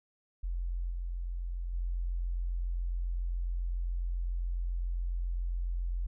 sine tone with level steps, 43.65 Hz, F1, in tune, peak -31 / -33 / -30 dBFS, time 0.43-6.07 s, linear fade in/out 10 ms, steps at 0.9 / 1.73 s, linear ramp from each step 10 ms, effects none

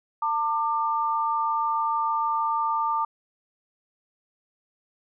sine tone pair together, 901.6 / 1191 Hz, A5 / D6, +42 / +24 cents, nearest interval perfect fourth, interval 482 cents, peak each -25 dBFS, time 0.22-3.05 s, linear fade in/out 5 ms, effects none

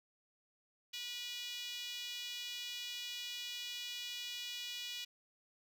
5% pulse tone with high-pass filter, 486.1 Hz, B4, 28 cents flat, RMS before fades -44 dBFS, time 0.93-5.05 s, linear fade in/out 10 ms, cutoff 2900 Hz, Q 2.6, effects none

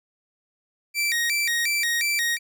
sawtooth tone with vibrato, 2093 Hz, C7, in tune, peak -18 dBFS, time 0.94-2.39 s, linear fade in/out 50 ms, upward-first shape square, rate 2.8 Hz, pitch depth 190 cents each way, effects none

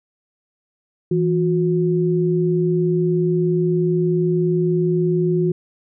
sine tone pair together, 164.81 / 361.7 Hz, E3 / F#4, 0 / -39 cents, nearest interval octave + major second, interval 1361 cents, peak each -18 dBFS, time 1.11-5.52 s, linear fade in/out 5 ms, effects none

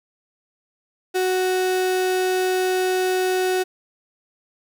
35% pulse tone, 370.5 Hz, F#4, 2 cents sharp, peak -17 dBFS, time 1.14-3.64 s, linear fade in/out 20 ms, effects none

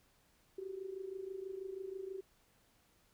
sine tone with amplitude modulation, 382.9 Hz, G4, 41 cents flat, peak -38 dBFS, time 0.58-2.21 s, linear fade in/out 5 ms, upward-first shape sine, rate 26.2 Hz, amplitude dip 75%, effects pink hiss -71 dBFS RMS until 3.13 s

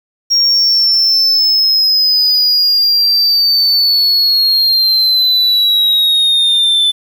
triangle linear sweep, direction down, 5588 to 3504 Hz, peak -7 dBFS, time 0.3-6.92 s, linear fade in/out 20 ms, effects 7-bit

